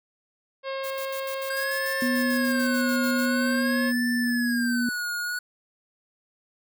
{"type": "harmonic tone", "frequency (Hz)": 538, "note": "C5", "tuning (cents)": 48, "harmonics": [1, 2, 3, 4, 5, 6, 7, 8, 9], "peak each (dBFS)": [-30, -36, -40, -42, -44, -46, -47, -48, -49], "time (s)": [0.63, 3.93], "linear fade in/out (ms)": 50}
{"type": "noise with tremolo", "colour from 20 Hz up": "blue", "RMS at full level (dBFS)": -39, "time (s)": [0.83, 3.29], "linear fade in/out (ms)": 20, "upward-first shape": "square", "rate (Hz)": 6.8, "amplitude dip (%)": 80}
{"type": "tone with vibrato", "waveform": "square", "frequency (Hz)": 1593, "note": "G6", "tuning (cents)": 27, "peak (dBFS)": -28, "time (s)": [1.5, 5.39], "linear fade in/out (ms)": 5, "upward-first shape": "sine", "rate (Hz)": 0.48, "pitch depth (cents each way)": 180}
{"type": "tone with pitch glide", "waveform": "sine", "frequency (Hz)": [246.9, 240.4], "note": ["B3", "B3"], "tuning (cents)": [0, -46], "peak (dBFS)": -23, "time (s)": [2.02, 4.89], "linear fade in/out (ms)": 2, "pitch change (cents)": -46, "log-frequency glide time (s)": [3.16, 4.27]}
{"effects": []}